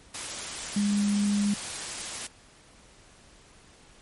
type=tone in noise; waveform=sine; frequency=204.2 Hz; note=G#3; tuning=29 cents flat; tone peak=-22 dBFS; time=0.76-1.54 s; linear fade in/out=5 ms; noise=white; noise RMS=-35 dBFS; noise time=0.14-2.27 s; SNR=+10 dB; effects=pink hiss -55 dBFS RMS until 4.01 s + MP3 48 kbps